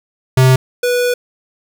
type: tone pair in turn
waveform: square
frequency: 129.9 / 490.4 Hz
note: C3 / B4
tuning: -12 / -12 cents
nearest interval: octave + major seventh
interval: 2300 cents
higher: second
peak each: -7 / -13 dBFS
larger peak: first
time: 0.37-0.56 / 0.83-1.14 s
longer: second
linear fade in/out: 5 ms
effects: 8-bit